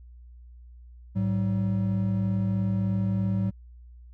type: tone pair together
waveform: triangle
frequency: 106.9 / 190.07 Hz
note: A2 / F#3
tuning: -49 / +47 cents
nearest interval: minor seventh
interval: 996 cents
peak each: -24 dBFS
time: 1.15-3.51 s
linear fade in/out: 20 ms
effects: added 60 Hz sine -45 dBFS peak until 4.13 s